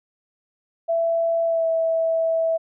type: tone with pitch glide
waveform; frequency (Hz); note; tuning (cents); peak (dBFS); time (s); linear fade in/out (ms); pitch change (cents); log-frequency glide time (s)
sine; 666 to 654.2; E5 to E5; +18 to -13; -18; 0.88-2.58; 20; -31; 1.45-1.67
effects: none